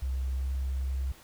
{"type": "tone with pitch glide", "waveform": "sine", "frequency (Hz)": [65.41, 66.25], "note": ["C2", "C2"], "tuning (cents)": [0, 22], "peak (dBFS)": -28, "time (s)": [0.02, 1.12], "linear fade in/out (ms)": 5, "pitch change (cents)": 22, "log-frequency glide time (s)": [0.35, 0.45], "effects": ["pink hiss -54 dBFS RMS until 1.23 s"]}